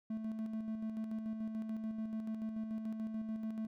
triangle tone with tremolo, 220 Hz, A3, in tune, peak -34 dBFS, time 0.1-3.67 s, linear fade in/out 5 ms, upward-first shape square, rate 6.9 Hz, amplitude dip 40%, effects none

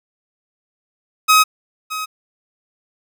sawtooth tone with echo, 1267 Hz, D#6, 31 cents sharp, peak -5 dBFS, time 1.28-1.44 s, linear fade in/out 20 ms, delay 620 ms, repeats 1, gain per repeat -14 dB, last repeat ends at 2.06 s, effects none

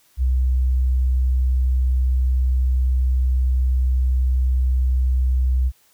sine tone, 63.7 Hz, C2, 46 cents flat, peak -15 dBFS, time 0.17-5.72 s, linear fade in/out 50 ms, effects white hiss -58 dBFS RMS until 5.93 s

